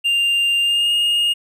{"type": "tone with pitch glide", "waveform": "triangle", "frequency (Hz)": [2794, 2846], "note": ["F7", "F7"], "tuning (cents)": [0, 32], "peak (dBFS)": -13, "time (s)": [0.04, 1.34], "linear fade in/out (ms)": 20, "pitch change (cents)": 32, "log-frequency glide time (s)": [0.61, 0.91], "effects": []}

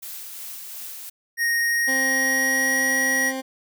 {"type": "noise with tremolo", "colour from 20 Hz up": "blue", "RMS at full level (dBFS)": -35, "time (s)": [0.02, 1.1], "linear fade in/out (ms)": 10, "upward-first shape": "sine", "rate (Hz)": 2.8, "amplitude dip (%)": 25}
{"type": "tone with pitch glide", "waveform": "square", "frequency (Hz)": [1864.7, 1903.9], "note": ["A#6", "A#6"], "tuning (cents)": [0, 36], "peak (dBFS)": -20, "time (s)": [1.37, 3.33], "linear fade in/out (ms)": 50, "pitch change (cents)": 36, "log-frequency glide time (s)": [1.6, 2.98]}
{"type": "tone", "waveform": "20% pulse", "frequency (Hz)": 263.5, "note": "C4", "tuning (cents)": 12, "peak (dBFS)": -22, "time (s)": [1.87, 3.42], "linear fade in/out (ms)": 20}
{"effects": []}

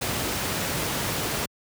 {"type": "noise", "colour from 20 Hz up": "pink", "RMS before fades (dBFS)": -27, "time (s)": [0.01, 1.46], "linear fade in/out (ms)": 10, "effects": ["high-pass 80 Hz 12 dB/octave"]}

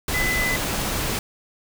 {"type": "tone in noise", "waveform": "sine", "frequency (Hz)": 2012, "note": "B6", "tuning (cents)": 32, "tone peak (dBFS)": -22, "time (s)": [0.14, 0.56], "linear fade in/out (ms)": 2, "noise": "pink", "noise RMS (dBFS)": -25, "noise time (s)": [0.08, 1.19], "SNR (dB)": 0, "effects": []}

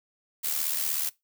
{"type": "noise with amplitude modulation", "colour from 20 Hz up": "blue", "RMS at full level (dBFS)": -26, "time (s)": [0.43, 1.1], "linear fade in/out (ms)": 20, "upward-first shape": "sine", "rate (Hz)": 76.5, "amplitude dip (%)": 60, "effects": ["noise-tail reverb RT60 0.2 s tail -22 dB re dry"]}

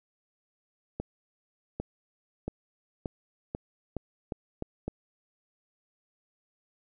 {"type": "accelerating click train", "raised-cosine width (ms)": 2, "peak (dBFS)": -19, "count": 9, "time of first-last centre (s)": [1, 4.88], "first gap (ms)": 800, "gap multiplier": 0.85, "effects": []}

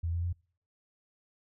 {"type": "tone with pitch steps", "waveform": "sine", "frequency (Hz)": [83.7, 85.46, 87.25], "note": ["E2", "F2", "F2"], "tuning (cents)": [27, -37, -1], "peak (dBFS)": -29, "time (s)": [0.03, 0.33], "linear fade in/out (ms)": 10, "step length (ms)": 100, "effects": ["noise-tail reverb RT60 0.5 s tail -26 dB re dry"]}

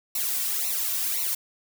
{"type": "noise with flanger", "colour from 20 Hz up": "blue", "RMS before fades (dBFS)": -27, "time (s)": [0.15, 1.35], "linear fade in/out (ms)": 5, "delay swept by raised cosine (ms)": [0.61, 2.41], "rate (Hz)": 1.9, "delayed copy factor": -0.9, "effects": []}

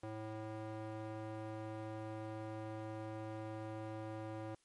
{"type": "tone with band-pass filter", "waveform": "square", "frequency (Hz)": 109.2, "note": "A2", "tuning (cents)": -13, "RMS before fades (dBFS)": -45, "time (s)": [0.03, 4.55], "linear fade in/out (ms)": 5, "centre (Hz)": 540, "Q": 0.84, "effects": ["white hiss -75 dBFS RMS until 4.64 s", "MP3 48 kbps"]}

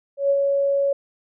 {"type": "tone with ADSR envelope", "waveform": "sine", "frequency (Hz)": 558, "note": "C#5", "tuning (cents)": 11, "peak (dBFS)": -14, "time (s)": [0.17, 0.93], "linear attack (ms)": 130, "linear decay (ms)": 53, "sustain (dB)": -3, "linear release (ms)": 5, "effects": []}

